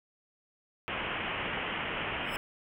white low-pass noise, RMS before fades -35 dBFS, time 0.88-2.37 s, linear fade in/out 0 ms, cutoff 3100 Hz, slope 96 dB/octave
10% pulse tone with exponential growth, 2599 Hz, E7, 25 cents flat, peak -32 dBFS, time 2.22-2.36 s, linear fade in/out 0 ms, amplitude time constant 30 ms
effects none

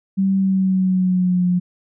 sine tone with pitch glide, 192.9 to 178.95 Hz, G3 to F3, -28 to +42 cents, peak -14 dBFS, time 0.17-1.6 s, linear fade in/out 20 ms, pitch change -130 cents, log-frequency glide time 0.38-1.46 s, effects none

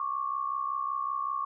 sine tone pair together, 1097.7 / 1163 Hz, C#6 / D6, -17 / -17 cents, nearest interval minor second, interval 100 cents, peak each -31 / -33 dBFS, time 0-1.45 s, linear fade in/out 2 ms, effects none

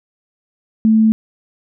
sine tone, 220 Hz, A3, in tune, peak -8 dBFS, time 0.85-1.12 s, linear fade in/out 0 ms, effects none

